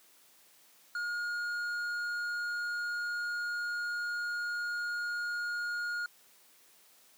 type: tone with tanh clipping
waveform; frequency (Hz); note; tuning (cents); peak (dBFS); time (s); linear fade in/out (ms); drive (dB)
sine; 1429; F6; +39; -34; 0.95-6.06; 2; 8
effects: white hiss -62 dBFS RMS until 7.17 s + high-pass 200 Hz 12 dB/octave